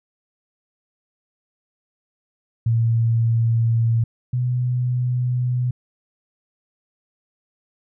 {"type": "tone pair in turn", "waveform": "sine", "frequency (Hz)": [115, 124.39], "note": ["A#2", "B2"], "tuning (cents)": [-23, 13], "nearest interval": "minor second", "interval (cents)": 136, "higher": "second", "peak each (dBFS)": [-15, -18], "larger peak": "first", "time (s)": [[2.66, 4.04], [4.33, 5.71]], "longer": "neither", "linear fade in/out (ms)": 5, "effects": []}